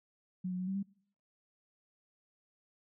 sine tone with pitch steps, 183.5 / 181.8 / 183.8 / 192.4 / 198 Hz, F#3 / F#3 / F#3 / G3 / G3, -14 / -30 / -11 / -32 / +18 cents, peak -33 dBFS, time 0.44-0.83 s, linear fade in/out 10 ms, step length 78 ms, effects noise-tail reverb RT60 0.6 s tail -23 dB re dry

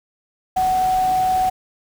sine tone in noise, 746 Hz, F#5, 14 cents sharp, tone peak -15 dBFS, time 0.56-1.5 s, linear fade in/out 10 ms, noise pink, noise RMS -33 dBFS, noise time 0.56-1.5 s, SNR +15 dB, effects none

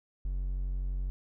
triangle tone, 46 Hz, F#1, 9 cents flat, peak -28 dBFS, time 0.25-1.1 s, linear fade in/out 0 ms, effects none

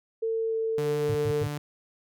sine tone with pitch glide, 450 to 447.1 Hz, A4 to A4, +39 to +28 cents, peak -25 dBFS, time 0.22-1.44 s, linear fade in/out 10 ms, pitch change -11 cents, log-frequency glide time 0.42-0.57 s
sawtooth tone, 146.83 Hz, D3, in tune, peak -27 dBFS, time 0.78-1.58 s, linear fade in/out 2 ms
sine tone bursts, 110 Hz, A2, in tune, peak -27 dBFS, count 3, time 1.09-1.475 s, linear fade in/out 5 ms, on 63 ms, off 98 ms
effects none

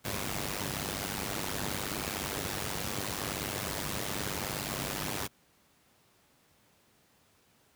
pink noise with amplitude modulation, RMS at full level -31 dBFS, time 0.04-5.28 s, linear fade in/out 20 ms, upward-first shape sine, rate 99.2 Hz, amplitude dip 85%, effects pink hiss -66 dBFS RMS until 7.75 s + high-pass 80 Hz 12 dB/octave

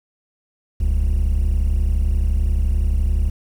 triangle tone pair together, 40.22 / 71.8 Hz, E1 / D2, -42 / -39 cents, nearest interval minor seventh, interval 1003 cents, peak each -15 dBFS, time 0.8-3.3 s, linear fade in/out 10 ms, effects tanh soft clip ceiling -9 dBFS + 8-bit

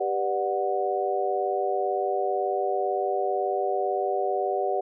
sine chord, G major seventh, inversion none, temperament just, 392 / 490 / 588 / 735 Hz, G4 / B4 / D5 / F#5, 0 / -14 / +2 / -12 cents, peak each -28 / -32 / -30 / -27 dBFS, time 0-4.81 s, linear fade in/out 10 ms, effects none

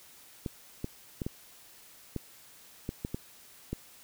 clicks, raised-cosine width 3 ms, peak -20 dBFS, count 9, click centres 0.462 / 0.844 / 1.218 / 1.265 / 2.163 / 2.891 / 3.049 / 3.145 / 3.73 s, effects white hiss -55 dBFS RMS until 4.03 s

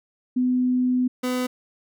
sine / 30% pulse tone pair in turn, 251.5 / 251.5 Hz, B3 / B3, +32 / +32 cents, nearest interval unison, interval 0 cents, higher neither, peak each -18 / -20 dBFS, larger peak first, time 0.36-1.08 / 1.23-1.47 s, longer first, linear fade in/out 10 ms, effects none

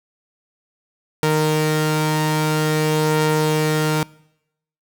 sawtooth tone pair together, 154.6 / 463.3 Hz, D#3 / A#4, -11 / -11 cents, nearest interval octave + perfect fifth, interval 1900 cents, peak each -14 / -17 dBFS, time 1.23-4.03 s, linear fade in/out 0 ms, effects noise-tail reverb RT60 0.8 s tail -23 dB re dry

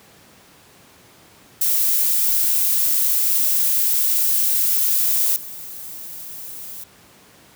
violet noise with level steps, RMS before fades -18 / -34 dBFS, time 1.61-6.84 s, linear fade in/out 5 ms, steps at 5.36 s, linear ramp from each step 2 ms, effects pink hiss -49 dBFS RMS until 7.55 s + high-pass 100 Hz 12 dB/octave

